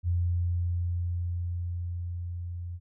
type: tone with level ramp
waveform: sine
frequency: 87.3 Hz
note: F2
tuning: in tune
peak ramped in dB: -23 to -34 dBFS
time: 0.03-2.8 s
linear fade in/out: 50 ms
effects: none